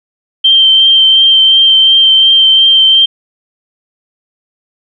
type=tone with vibrato; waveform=sine; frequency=3136 Hz; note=G7; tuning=in tune; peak=-3 dBFS; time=0.44-3.06 s; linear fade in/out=10 ms; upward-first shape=triangle; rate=2.8 Hz; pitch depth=16 cents each way; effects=none